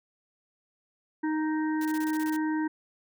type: harmonic tone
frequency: 311.1 Hz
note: D#4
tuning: in tune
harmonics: 1 / 3 / 5 / 6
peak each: -26 / -36 / -40 / -42 dBFS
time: 1.23-2.68 s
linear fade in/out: 10 ms
type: noise bursts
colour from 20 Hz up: white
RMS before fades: -43 dBFS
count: 9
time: 1.81-2.364 s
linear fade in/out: 2 ms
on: 42 ms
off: 22 ms
effects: none